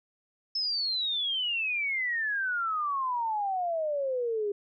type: exponential sweep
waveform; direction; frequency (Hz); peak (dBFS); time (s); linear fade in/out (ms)
sine; down; 5274 to 400; -27; 0.55-4.52; 5
effects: none